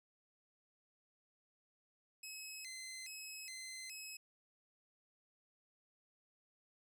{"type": "tone with vibrato", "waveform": "15% pulse", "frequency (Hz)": 2300, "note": "D7", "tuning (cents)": -37, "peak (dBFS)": -40, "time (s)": [2.23, 4.17], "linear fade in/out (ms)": 5, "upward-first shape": "square", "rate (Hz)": 1.2, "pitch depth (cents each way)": 190, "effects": []}